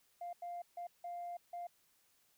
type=tone bursts at uneven times; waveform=sine; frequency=699 Hz; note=F5; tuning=1 cent sharp; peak=-40 dBFS; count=5; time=0.21-0.33 / 0.42-0.62 / 0.77-0.87 / 1.04-1.37 / 1.53-1.67 s; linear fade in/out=5 ms; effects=tanh soft clip ceiling -38 dBFS + white hiss -73 dBFS RMS until 2.37 s